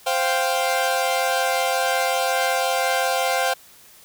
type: chord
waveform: sawtooth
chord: C suspended fourth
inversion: none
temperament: equal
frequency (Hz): 523.3 / 698.5 / 784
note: C5 / F5 / G5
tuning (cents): 0 / 0 / 0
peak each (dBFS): -20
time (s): 0.06-3.54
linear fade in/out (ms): 10
effects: white hiss -49 dBFS RMS until 4.04 s